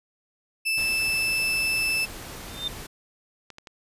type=tone; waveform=35% pulse; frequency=2637 Hz; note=E7; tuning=in tune; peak=-21 dBFS; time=0.65-2.06 s; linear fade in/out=20 ms
type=noise; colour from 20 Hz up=pink; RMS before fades=-39 dBFS; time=0.77-2.87 s; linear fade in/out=10 ms
type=tone with exponential growth; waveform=sine; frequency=3600 Hz; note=A7; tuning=39 cents sharp; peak=-23 dBFS; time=2.44-2.68 s; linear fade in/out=5 ms; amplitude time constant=51 ms
type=clicks; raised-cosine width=0.2 ms; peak=-25 dBFS; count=4; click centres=2.482 / 3.503 / 3.584 / 3.672 s
effects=resampled to 32000 Hz